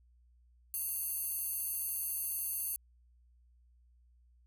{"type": "tone with high-pass filter", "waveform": "square", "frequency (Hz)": 907, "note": "A#5", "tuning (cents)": -48, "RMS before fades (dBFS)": -37, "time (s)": [0.74, 2.76], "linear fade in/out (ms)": 0, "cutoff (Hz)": 11000, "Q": 4.1, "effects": ["added 60 Hz sine -62 dBFS peak until 4.46 s"]}